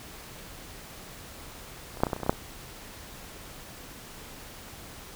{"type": "clicks", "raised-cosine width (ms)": 1, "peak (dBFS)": [-29, -24, -6, -16, -29, -13, -23, -29, -17, -19, -6, -27], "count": 12, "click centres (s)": [1.972, 2.004, 2.035, 2.068, 2.101, 2.132, 2.164, 2.202, 2.233, 2.264, 2.295, 2.329], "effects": ["pink hiss -45 dBFS RMS until 5.15 s"]}